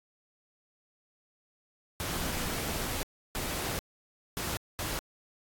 pink noise bursts at uneven times, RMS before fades -34 dBFS, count 4, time 2-3.03 / 3.35-3.79 / 4.37-4.57 / 4.79-4.99 s, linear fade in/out 0 ms, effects AAC 64 kbps

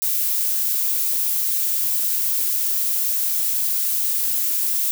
violet noise, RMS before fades -21 dBFS, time 0.02-4.91 s, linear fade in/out 0 ms, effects none

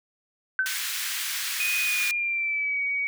sine tone with exponential decay, 1529 Hz, G6, 44 cents flat, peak -18 dBFS, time 0.59-0.84 s, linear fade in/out 1 ms, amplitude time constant 54 ms
pink high-pass noise, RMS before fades -30 dBFS, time 0.66-2.11 s, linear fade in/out 0 ms, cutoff 1600 Hz, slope 24 dB/octave
sine tone with pitch glide, 2489 to 2256 Hz, D#7 to C#7, 0 to +30 cents, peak -24 dBFS, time 1.6-3.07 s, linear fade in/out 0 ms, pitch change -170 cents, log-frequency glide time 1.81-2.81 s
effects none

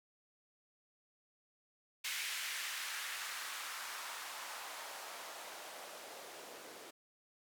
blue noise with band-pass filter sweep, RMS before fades -45 dBFS, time 2.04-6.91 s, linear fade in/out 10 ms, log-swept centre 2200 to 400 Hz, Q 1.4, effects none

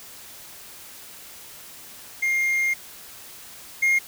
triangle tone pair in turn, 2122 / 2133 Hz, C7 / C7, +24 / +33 cents, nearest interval unison, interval 9 cents, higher second, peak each -18 / -15 dBFS, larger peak second, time 2.22-2.74 / 3.82-3.99 s, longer first, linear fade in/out 10 ms, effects white hiss -43 dBFS RMS until 4.07 s

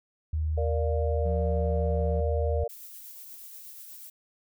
sine tone, 77.78 Hz, D#2, in tune, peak -25 dBFS, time 0.33-2.64 s, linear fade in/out 5 ms
sine chord, Bb major, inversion none, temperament equal, 466.2 / 587.3 / 698.5 Hz, Bb4 / D5 / F5, 0 / 0 / 0 cents, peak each -31 / -32 / -37 dBFS, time 0.57-2.68 s, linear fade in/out 10 ms
triangle tone with pitch glide, 174.61 to 170.82 Hz, F3 to F3, 0 to -38 cents, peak -32 dBFS, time 1.25-2.21 s, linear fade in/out 10 ms, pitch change -38 cents, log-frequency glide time 1.53-1.87 s
violet noise with tremolo, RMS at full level -44 dBFS, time 2.69-4.1 s, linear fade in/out 5 ms, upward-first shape sine, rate 8.3 Hz, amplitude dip 25%
effects none

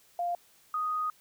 sine tone pair in turn, 698.5 / 1244.6 Hz, F5 / D#6, 0 / 0 cents, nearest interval minor seventh, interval 1000 cents, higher second, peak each -28 / -28 dBFS, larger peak neither, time 0.19-0.35 / 0.74-1.1 s, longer second, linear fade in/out 2 ms, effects white hiss -62 dBFS RMS until 1.2 s

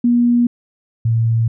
sine tone pair in turn, 240 / 114.22 Hz, B3 / A#2, -49 / -35 cents, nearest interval octave + minor second, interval 1286 cents, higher first, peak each -10 / -12 dBFS, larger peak first, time 0.04-0.47 / 1.05-1.48 s, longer neither, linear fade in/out 5 ms, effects none

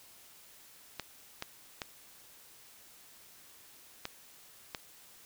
clicks, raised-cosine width 0.2 ms, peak -19 dBFS, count 5, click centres 0.997 / 1.424 / 1.818 / 4.054 / 4.748 s, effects white hiss -57 dBFS RMS until 5.25 s

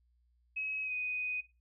sine tone with pitch glide, 2556 to 2495 Hz, D#7 to D#7, +46 to +4 cents, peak -34 dBFS, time 0.56-1.41 s, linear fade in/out 10 ms, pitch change -42 cents, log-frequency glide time 0.83-0.93 s, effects noise-tail reverb RT60 0.3 s tail -18 dB re dry + added 60 Hz sine -68 dBFS peak until 1.6 s

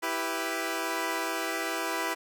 10% pulse chord, E minor, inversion none, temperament equal, 329.6 / 392 / 493.9 Hz, E4 / G4 / B4, 0 / 0 / 0 cents, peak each -24 / -26 / -27 dBFS, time 0.02-2.15 s, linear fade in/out 20 ms, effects none

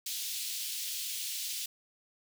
pink high-pass noise, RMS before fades -37 dBFS, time 0.06-1.66 s, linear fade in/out 5 ms, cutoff 3100 Hz, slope 24 dB/octave, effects none

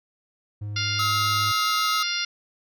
triangle tone, 103.83 Hz, G#2, in tune, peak -27 dBFS, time 0.61-1.52 s, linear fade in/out 10 ms
harmonic tone, 700 Hz, F5, 4 cents sharp, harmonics 2 / 3 / 4 / 5 / 6 / 7 / 8, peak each -32 / -32 / -32 / -32 / -32 / -32 / -32 dBFS, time 0.76-2.25 s, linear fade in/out 5 ms
square tone with vibrato, 1281 Hz, E6, 50 cents flat, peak -24 dBFS, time 0.99-2.03 s, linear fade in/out 5 ms, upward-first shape sine, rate 7.5 Hz, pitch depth 11 cents each way
effects none

